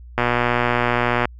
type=click train; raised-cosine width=0.5 ms; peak=-3 dBFS; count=131; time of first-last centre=0.18-1.254 s; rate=121 Hz; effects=added 60 Hz sine -37 dBFS peak until 1.39 s